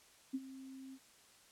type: tone with ADSR envelope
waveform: sine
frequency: 265.4 Hz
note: C4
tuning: 25 cents sharp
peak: -33 dBFS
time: 0.33-0.99 s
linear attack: 18 ms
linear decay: 42 ms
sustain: -15 dB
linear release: 54 ms
effects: white hiss -64 dBFS RMS until 1.51 s + low-pass 10000 Hz 12 dB/octave